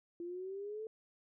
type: exponential sweep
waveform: sine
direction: up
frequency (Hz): 340 to 444.7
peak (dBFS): -40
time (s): 0.2-0.87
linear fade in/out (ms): 2
effects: none